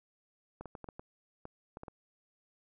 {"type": "clicks", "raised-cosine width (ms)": 1, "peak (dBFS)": -30, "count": 10, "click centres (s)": [0.61, 0.657, 0.752, 0.843, 0.888, 0.995, 1.454, 1.771, 1.834, 1.882], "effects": []}